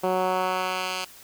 10% pulse tone with band-pass filter sweep, 185 Hz, F#3, in tune, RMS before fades -26 dBFS, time 0.03-1.05 s, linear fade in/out 10 ms, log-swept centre 490 to 4000 Hz, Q 0.77, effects white hiss -48 dBFS RMS until 1.23 s

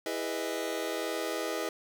sawtooth chord, E major seventh, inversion none, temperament just, 329.6 / 412 / 494.4 / 618.1 Hz, E4 / G#4 / B4 / D#5, 0 / -14 / +2 / -12 cents, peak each -33 dBFS, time 0.06-1.69 s, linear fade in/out 2 ms, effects none

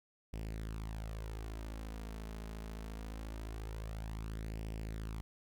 sawtooth tone with flanger, 54.3 Hz, A1, 22 cents flat, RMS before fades -43 dBFS, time 0.33-5.21 s, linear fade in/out 0 ms, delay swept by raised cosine 0.37 to 4.77 ms, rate 0.23 Hz, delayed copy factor +0.55, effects none

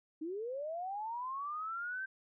sine linear sweep, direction up, 300 to 1572 Hz, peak -37 dBFS, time 0.21-2.06 s, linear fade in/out 10 ms, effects none

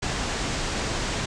pink low-pass noise, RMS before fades -28 dBFS, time 0.02-1.26 s, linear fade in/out 10 ms, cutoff 8100 Hz, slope 48 dB/octave, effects none

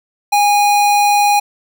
square tone, 821 Hz, G#5, 20 cents flat, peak -10 dBFS, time 0.32-1.4 s, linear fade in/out 10 ms, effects none

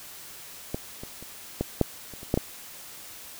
clicks, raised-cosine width 2 ms, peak -15 / -24 / -29 / -12 / -6 / -28 / -28 / -8 / -10 dBFS, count 9, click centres 0.745 / 1.035 / 1.226 / 1.61 / 1.813 / 2.137 / 2.231 / 2.341 / 2.375 s, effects white hiss -44 dBFS RMS until 3.39 s

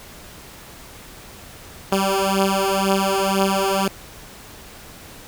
10% pulse beating tone pair, 193.3 / 195.3 Hz, G3 / G3, -24 / -6 cents, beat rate 2 Hz, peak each -12 dBFS, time 1.92-3.88 s, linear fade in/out 2 ms, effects pink hiss -41 dBFS RMS until 5.27 s

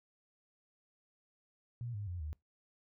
sine tone with pitch steps, 119.5 / 102.84 / 88.5 / 76.15 Hz, A#2 / G#2 / F2 / D#2, +43 / -17 / +23 / -37 cents, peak -38 dBFS, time 1.81-2.33 s, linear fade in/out 0 ms, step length 130 ms, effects noise-tail reverb RT60 0.2 s tail -25 dB re dry

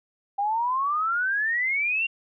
sine exponential sweep, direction up, 790 to 2794 Hz, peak -22 dBFS, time 0.38-2.07 s, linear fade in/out 10 ms, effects none

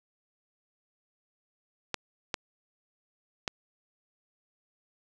clicks, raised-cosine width 0.2 ms, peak -12 dBFS, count 3, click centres 1.943 / 2.342 / 3.478 s, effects none

